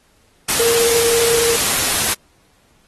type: tone in noise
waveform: sine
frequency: 466.2 Hz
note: A#4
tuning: in tune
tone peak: -15 dBFS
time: 0.59-1.56 s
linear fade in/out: 10 ms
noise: white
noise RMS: -17 dBFS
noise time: 0.48-2.14 s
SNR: -1 dB
effects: pink hiss -57 dBFS RMS until 2.87 s + AAC 32 kbps